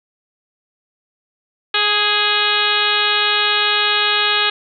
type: harmonic tone with a mistuned harmonic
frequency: 417.5 Hz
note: G#4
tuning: 9 cents sharp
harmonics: 1 / 2 / 3 / 4 / 5 / 6 / 7 / 8 / 9 / 10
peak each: -27 / -26 / -22 / -21 / -27 / -22 / -23 / -21 / -22 / -26 dBFS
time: 1.74-4.5 s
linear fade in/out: 5 ms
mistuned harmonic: 4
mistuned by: -17 cents
effects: none